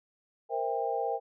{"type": "chord", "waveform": "sine", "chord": "C dominant seventh", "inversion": "third", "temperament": "equal with one note detuned", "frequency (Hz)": [466.2, 523.3, 659.3, 795.9], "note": ["Bb4", "C5", "E5", "G5"], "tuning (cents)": [0, 0, 0, 26], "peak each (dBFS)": [-33, -36, -36, -32], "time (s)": [0.49, 1.2], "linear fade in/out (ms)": 50, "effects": []}